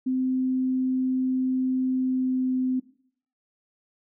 sine tone with pitch glide, 258.3 to 256.7 Hz, C4 to C4, -22 to -33 cents, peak -22 dBFS, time 0.06-2.8 s, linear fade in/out 10 ms, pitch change -11 cents, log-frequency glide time 1.91-2.6 s, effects noise-tail reverb RT60 0.6 s tail -18 dB re dry

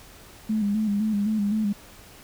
sine tone with vibrato, 210 Hz, G#3, 19 cents sharp, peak -21 dBFS, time 0.49-1.73 s, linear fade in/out 10 ms, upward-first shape square, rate 3.9 Hz, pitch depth 58 cents each way, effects pink hiss -48 dBFS RMS until 2.23 s

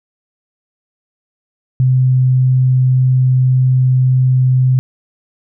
sine tone, 128.7 Hz, C3, 28 cents flat, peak -8 dBFS, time 1.8-4.79 s, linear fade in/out 0 ms, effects none

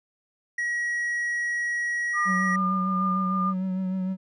triangle tone, 1909 Hz, A#6, 41 cents sharp, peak -23 dBFS, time 0.58-2.56 s, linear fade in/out 5 ms
sine tone with tremolo, 1207 Hz, D6, 47 cents sharp, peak -23 dBFS, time 2.13-3.54 s, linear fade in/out 50 ms, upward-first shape triangle, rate 2.4 Hz, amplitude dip 35%
triangle tone with vibrato, 187.2 Hz, F#3, 20 cents sharp, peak -23 dBFS, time 2.25-4.17 s, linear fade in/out 50 ms, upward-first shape triangle, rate 6.6 Hz, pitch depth 32 cents each way
effects resampled to 22050 Hz

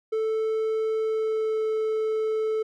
triangle tone with pitch glide, 440 to 437.2 Hz, A4 to A4, 0 to -11 cents, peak -21 dBFS, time 0.12-2.63 s, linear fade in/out 10 ms, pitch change -11 cents, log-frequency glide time 1-1.65 s, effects none

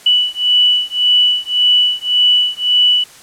sine beating tone pair, 2960 / 2961.8 Hz, F#7 / F#7, 0 / +1 cents, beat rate 1.8 Hz, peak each -13 dBFS, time 0.06-3.04 s, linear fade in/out 5 ms, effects white hiss -40 dBFS RMS until 3.22 s + low-pass 10000 Hz 12 dB/octave

